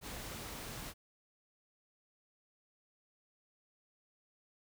pink noise, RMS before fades -45 dBFS, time 0.01-0.94 s, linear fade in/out 50 ms, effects none

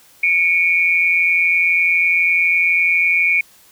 sine tone pair together, 2234 / 2406 Hz, C#7 / D7, +13 / +41 cents, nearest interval minor second, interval 128 cents, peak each -15 / -15 dBFS, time 0.23-3.41 s, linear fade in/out 5 ms, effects white hiss -49 dBFS RMS until 3.71 s

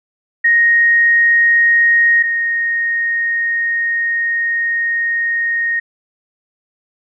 sine tone pair in turn, 1868 / 1859.8 Hz, A#6 / A#6, +3 / -5 cents, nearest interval unison, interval 8 cents, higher first, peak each -8 / -14 dBFS, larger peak first, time 0.44-2.23 / 2.23-5.8 s, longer second, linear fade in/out 10 ms, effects none

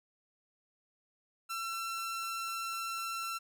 sawtooth tone, 1348 Hz, E6, 38 cents sharp, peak -32 dBFS, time 1.49-3.39 s, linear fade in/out 20 ms, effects none

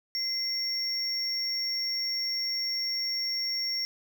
triangle tone pair together, 2064 / 5510 Hz, C7 / F8, -24 / -24 cents, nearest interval octave + perfect fourth, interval 1700 cents, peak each -38 / -27 dBFS, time 0.15-3.85 s, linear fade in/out 0 ms, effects none

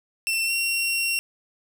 sawtooth tone with pitch glide, 2693 to 2738 Hz, E7 to F7, +36 to -35 cents, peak -19 dBFS, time 0.27-1.19 s, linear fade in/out 0 ms, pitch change +29 cents, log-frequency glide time 0.45-0.51 s, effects none

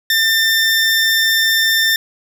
20% pulse tone, 1795 Hz, A6, 34 cents sharp, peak -7 dBFS, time 0.1-1.96 s, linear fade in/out 2 ms, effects none

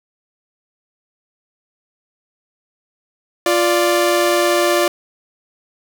sawtooth tone pair together, 349 / 587 Hz, F4 / D5, -1 / -1 cents, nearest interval major sixth, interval 900 cents, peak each -12 dBFS, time 3.46-4.88 s, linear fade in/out 2 ms, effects none

